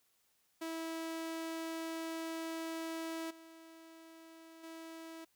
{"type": "tone with level steps", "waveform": "sawtooth", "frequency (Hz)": 326.1, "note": "E4", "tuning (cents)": -19, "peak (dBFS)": [-35, -50, -43], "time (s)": [0.61, 5.25], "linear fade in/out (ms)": 10, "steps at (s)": [3.3, 4.63], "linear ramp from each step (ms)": 10, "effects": ["white hiss -75 dBFS RMS until 5.35 s"]}